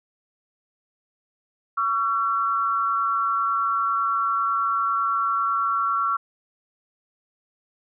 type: tone pair together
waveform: sine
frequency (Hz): 1127 / 1355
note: C#6 / E6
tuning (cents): +28 / +47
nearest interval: minor third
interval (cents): 319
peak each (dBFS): -24 / -22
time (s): 1.77-6.17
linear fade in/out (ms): 10
effects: none